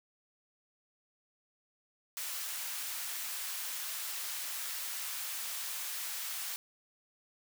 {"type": "high-pass noise", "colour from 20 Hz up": "white", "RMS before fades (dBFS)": -39, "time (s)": [2.17, 6.56], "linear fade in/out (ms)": 0, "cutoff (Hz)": 1000, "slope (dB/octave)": 12, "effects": []}